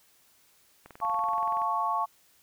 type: click train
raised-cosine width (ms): 0.5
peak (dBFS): -31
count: 17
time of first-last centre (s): 0.86-1.618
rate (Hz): 21.1
type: chord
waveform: sine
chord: F augmented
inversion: none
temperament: equal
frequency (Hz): 698.5 / 880 / 1108.7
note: F5 / A5 / C#6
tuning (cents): 0 / 0 / 0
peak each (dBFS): -33 / -30 / -28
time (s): 1.01-2.06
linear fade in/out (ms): 20
effects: white hiss -63 dBFS RMS until 2.42 s

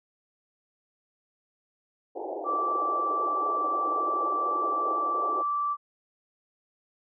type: band-pass noise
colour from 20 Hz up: pink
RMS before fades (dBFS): -35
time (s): 2.15-5.43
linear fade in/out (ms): 20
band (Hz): 310 to 880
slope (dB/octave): 96
type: tone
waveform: sine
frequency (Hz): 1165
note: D6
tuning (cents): -14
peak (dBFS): -25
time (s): 2.44-5.77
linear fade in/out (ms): 50
effects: none

